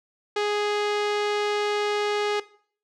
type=tone with low-pass filter; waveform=sawtooth; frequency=415.3 Hz; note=G#4; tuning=in tune; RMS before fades=-25 dBFS; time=0.36-2.4 s; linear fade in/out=5 ms; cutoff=4600 Hz; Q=1; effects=noise-tail reverb RT60 0.5 s tail -18 dB re dry